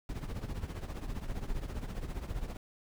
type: noise with tremolo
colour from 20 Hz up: brown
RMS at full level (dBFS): -34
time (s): 0.09-2.57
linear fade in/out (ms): 2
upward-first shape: triangle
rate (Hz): 15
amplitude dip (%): 80
effects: none